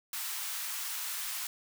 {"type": "high-pass noise", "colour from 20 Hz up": "white", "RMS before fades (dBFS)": -37, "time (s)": [0.13, 1.47], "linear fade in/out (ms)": 2, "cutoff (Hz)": 900, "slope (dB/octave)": 24, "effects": []}